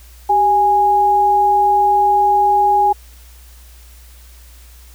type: tone pair together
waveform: sine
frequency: 389.8 / 826 Hz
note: G4 / G#5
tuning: -10 / -10 cents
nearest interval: octave + minor second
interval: 1300 cents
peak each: -21 / -10 dBFS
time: 0.29-2.93 s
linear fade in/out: 10 ms
effects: added 60 Hz sine -39 dBFS peak until 4.94 s + white hiss -47 dBFS RMS until 4.94 s